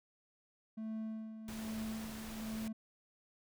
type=tone with tremolo; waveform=triangle; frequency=220 Hz; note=A3; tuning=in tune; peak=-36 dBFS; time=0.77-2.73 s; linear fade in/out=10 ms; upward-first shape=sine; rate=1.2 Hz; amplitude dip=60%
type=noise; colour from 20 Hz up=pink; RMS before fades=-49 dBFS; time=1.48-2.68 s; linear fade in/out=2 ms
effects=none